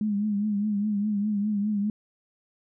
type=tone with vibrato; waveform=sine; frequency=207.3 Hz; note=G#3; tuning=3 cents flat; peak=-23 dBFS; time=0.01-1.9 s; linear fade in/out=2 ms; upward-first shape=triangle; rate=4.9 Hz; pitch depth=75 cents each way; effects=none